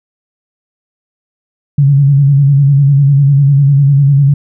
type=tone with vibrato; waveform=sine; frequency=140.2 Hz; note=C#3; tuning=20 cents sharp; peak=-4 dBFS; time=1.78-4.34 s; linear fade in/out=5 ms; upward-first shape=square; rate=10 Hz; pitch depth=46 cents each way; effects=none